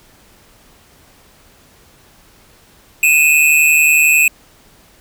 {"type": "tone pair together", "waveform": "square", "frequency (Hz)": [2486, 2637], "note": ["D#7", "E7"], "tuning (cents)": [-2, 0], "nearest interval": "minor second", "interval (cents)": 102, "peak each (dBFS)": -12, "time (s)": [3.03, 4.28], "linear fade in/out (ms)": 2, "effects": ["pink hiss -48 dBFS RMS until 5 s"]}